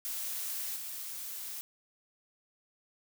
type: noise with level steps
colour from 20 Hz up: blue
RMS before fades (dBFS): -37 / -41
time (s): 0.05-1.61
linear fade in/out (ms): 0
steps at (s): 0.76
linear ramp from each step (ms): 5
effects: none